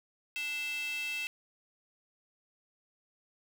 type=tone with high-pass filter; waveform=square; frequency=293.7 Hz; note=D4; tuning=in tune; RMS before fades=-36 dBFS; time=0.36-1.27 s; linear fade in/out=0 ms; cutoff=2600 Hz; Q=7.4; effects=9-bit